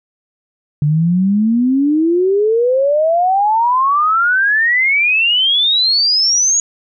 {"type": "exponential sweep", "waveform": "sine", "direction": "up", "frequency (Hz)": [144.1, 6760], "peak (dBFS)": -10, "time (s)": [0.82, 6.6], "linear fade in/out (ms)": 2, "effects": []}